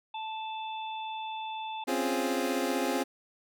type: harmonic tone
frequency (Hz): 878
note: A5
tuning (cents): -4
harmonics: 1 / 3 / 4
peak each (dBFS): -35 / -45 / -44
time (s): 0.14-1.84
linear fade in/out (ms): 5
type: chord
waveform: 25% pulse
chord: Db major seventh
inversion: third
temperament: equal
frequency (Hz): 261.6 / 277.2 / 349.2 / 415.3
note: C4 / Db4 / F4 / Ab4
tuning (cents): 0 / 0 / 0 / 0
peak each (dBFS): -28 / -31 / -30 / -31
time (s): 1.87-3.04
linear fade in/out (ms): 20
effects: none